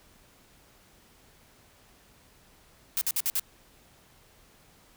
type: noise bursts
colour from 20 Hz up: blue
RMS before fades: -27 dBFS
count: 5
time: 2.97-3.396 s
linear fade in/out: 0 ms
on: 42 ms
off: 54 ms
effects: pink hiss -59 dBFS RMS until 4.96 s